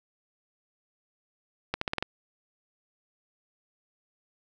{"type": "accelerating click train", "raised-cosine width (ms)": 0.3, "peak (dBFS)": -12, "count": 6, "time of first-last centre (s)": [1.74, 2.026], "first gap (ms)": 74, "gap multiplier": 0.87, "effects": []}